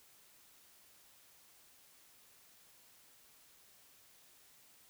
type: silence
effects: white hiss -64 dBFS RMS until 4.89 s